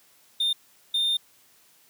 triangle tone bursts at uneven times, 3625 Hz, A#7, 49 cents flat, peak -20 dBFS, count 2, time 0.4-0.53 / 0.94-1.17 s, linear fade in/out 5 ms, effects white hiss -59 dBFS RMS until 1.89 s + high-pass 80 Hz 12 dB/octave

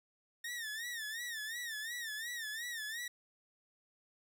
sawtooth tone with vibrato, 1822 Hz, A#6, 40 cents flat, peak -36 dBFS, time 0.44-3.08 s, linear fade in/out 5 ms, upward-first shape sine, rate 2.8 Hz, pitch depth 120 cents each way, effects none

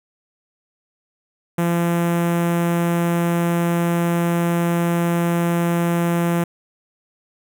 sawtooth tone with notch filter, 171 Hz, F3, 36 cents flat, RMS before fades -19 dBFS, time 1.58-6.44 s, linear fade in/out 5 ms, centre 4500 Hz, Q 0.7, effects none

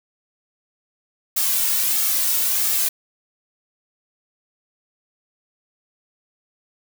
blue noise with flanger, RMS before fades -20 dBFS, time 1.36-2.89 s, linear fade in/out 10 ms, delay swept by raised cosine 2 to 2.51 ms, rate 1.5 Hz, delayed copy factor -0.6, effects none

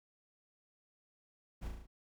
brown noise with echo, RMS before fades -42 dBFS, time 1.61-1.69 s, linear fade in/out 20 ms, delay 36 ms, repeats 5, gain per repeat -3 dB, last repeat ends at 1.87 s, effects none

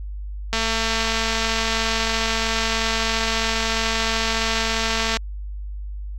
click train, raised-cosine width 0.2 ms, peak -5 dBFS, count 1045, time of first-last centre 0.53-5.17 s, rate 225 Hz, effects added 50 Hz sine -28 dBFS peak until 6.18 s + AAC 64 kbps

